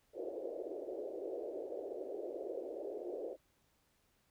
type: band-pass noise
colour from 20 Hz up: pink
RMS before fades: -43 dBFS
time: 0.13-3.37 s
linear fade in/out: 50 ms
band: 350 to 600 Hz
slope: 48 dB/octave
effects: pink hiss -75 dBFS RMS until 4.3 s